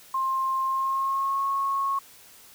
sine tone with pitch glide, 1059 to 1096.3 Hz, C6 to C#6, +21 to -20 cents, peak -23 dBFS, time 0.14-1.99 s, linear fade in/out 5 ms, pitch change +59 cents, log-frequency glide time 0.64-1.43 s, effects white hiss -51 dBFS RMS until 2.54 s

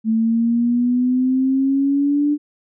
sine exponential sweep, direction up, 220.3 to 296.2 Hz, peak -14 dBFS, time 0.04-2.38 s, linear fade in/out 50 ms, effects none

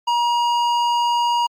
sine tone with hard clipping, 952 Hz, A#5, 36 cents sharp, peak -18 dBFS, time 0.07-1.47 s, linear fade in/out 10 ms, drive 11 dB, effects Opus 48 kbps

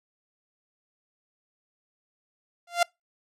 sawtooth tone with exponential growth, 694 Hz, F5, 11 cents flat, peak -12 dBFS, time 2.67-2.83 s, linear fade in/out 5 ms, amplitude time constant 33 ms, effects noise-tail reverb RT60 0.2 s tail -26 dB re dry + low-pass 10000 Hz 12 dB/octave

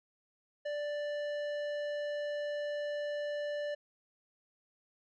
triangle tone with tanh clipping, 587.3 Hz, D5, in tune, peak -36 dBFS, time 0.65-3.75 s, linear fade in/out 10 ms, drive 17 dB, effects none

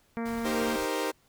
harmonic tone, 231 Hz, A#3, 16 cents flat, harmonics 1 / 2 / 3 / 4 / 5 / 6 / 7 / 8 / 9 / 10, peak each -31 / -37 / -41 / -43 / -45 / -47 / -48 / -49 / -50 / -51 dBFS, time 0.17-0.76 s, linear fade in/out 0 ms
pink band-stop noise, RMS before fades -45 dBFS, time 0.25-0.86 s, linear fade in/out 10 ms, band 260 to 600 Hz, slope 48 dB/octave
sawtooth chord, C minor seventh, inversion first, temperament equal, 311.1 / 392 / 466.2 / 523.3 Hz, Eb4 / G4 / Bb4 / C5, 0 / 0 / 0 / 0 cents, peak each -30 dBFS, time 0.44-1.12 s, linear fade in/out 20 ms
effects pink hiss -66 dBFS RMS until 1.28 s

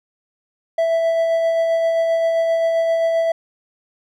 triangle tone with tremolo, 660 Hz, E5, 2 cents sharp, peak -12 dBFS, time 0.78-3.32 s, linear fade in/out 5 ms, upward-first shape sine, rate 7.6 Hz, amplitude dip 25%, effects none

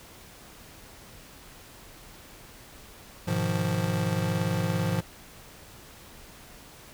square chord, F half-diminished seventh, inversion first, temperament just, 104.77 / 125.72 / 157.15 / 174.61 Hz, Ab2 / Cb3 / Eb3 / F3, +16 / +31 / +18 / 0 cents, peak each -31 / -34 / -33 / -30 dBFS, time 3.27-5.01 s, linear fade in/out 10 ms, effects pink hiss -49 dBFS RMS until 6.93 s

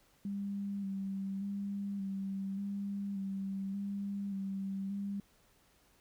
sine tone with vibrato, 197.2 Hz, G3, 11 cents sharp, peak -35 dBFS, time 0.25-5.2 s, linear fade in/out 2 ms, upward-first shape square, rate 0.86 Hz, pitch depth 24 cents each way, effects pink hiss -68 dBFS RMS until 6 s

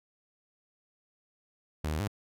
sawtooth tone with pitch steps, 76.9 / 77.6 / 102.6 Hz, D#2 / D#2 / G#2, -20 / -4 / -21 cents, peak -26 dBFS, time 1.84-2.077 s, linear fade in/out 5 ms, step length 79 ms, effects none

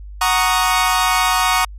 sawtooth chord, D# minor seventh, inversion first, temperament equal, 740 / 932.3 / 1108.7 / 1244.5 Hz, F#5 / A#5 / C#6 / D#6, 0 / 0 / 0 / 0 cents, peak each -16 dBFS, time 0.21-1.65 s, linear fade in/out 5 ms, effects added 50 Hz sine -31 dBFS peak until 1.78 s + resampled to 32000 Hz

